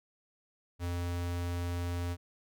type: tone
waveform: square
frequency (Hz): 87.31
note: F2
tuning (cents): 0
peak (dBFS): -33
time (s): 0.79-2.17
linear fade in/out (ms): 50
effects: none